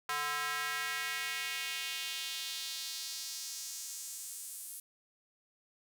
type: tone with high-pass filter sweep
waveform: square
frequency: 146.83 Hz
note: D3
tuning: in tune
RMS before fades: -39 dBFS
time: 0.09-4.8 s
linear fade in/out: 2 ms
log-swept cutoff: 1200 to 10000 Hz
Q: 1.8
effects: none